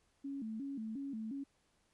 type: tone with vibrato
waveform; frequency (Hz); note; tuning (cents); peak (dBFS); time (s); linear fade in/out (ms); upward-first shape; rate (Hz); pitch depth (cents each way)
sine; 246.9; B3; 0; -39; 0.24-1.44; 10; square; 2.8; 200
effects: pink hiss -75 dBFS RMS until 1.93 s + resampled to 24000 Hz